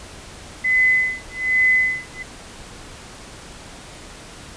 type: tone with tremolo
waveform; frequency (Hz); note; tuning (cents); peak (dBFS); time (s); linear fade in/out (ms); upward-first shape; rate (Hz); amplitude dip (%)
sine; 2025; B6; +43; -12; 0.64-2.23; 10; sine; 1.2; 100
effects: pink hiss -39 dBFS RMS until 4.56 s + resampled to 22050 Hz